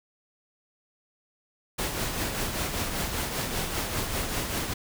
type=noise with tremolo; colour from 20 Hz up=pink; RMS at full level=-28 dBFS; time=1.78-4.74 s; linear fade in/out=10 ms; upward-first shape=triangle; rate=5.1 Hz; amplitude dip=50%; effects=none